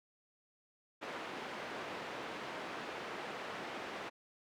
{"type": "band-pass noise", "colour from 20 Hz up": "pink", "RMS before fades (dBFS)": -44, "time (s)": [1.01, 4.1], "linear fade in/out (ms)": 20, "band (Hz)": [330, 2600], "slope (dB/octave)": 12, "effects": []}